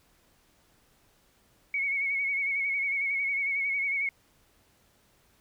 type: tone with vibrato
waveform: sine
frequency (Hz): 2217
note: C#7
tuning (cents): 0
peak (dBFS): -26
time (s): 1.74-4.09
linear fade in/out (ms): 2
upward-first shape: sine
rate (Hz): 11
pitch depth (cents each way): 45
effects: pink hiss -65 dBFS RMS until 5.4 s